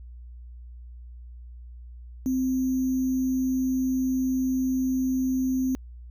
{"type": "tone with sample-and-hold", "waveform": "sine", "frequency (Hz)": 260.1, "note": "C4", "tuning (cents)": -10, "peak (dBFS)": -22, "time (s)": [2.26, 5.75], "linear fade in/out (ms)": 0, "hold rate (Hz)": 6300, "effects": ["added 60 Hz sine -40 dBFS peak until 6.1 s"]}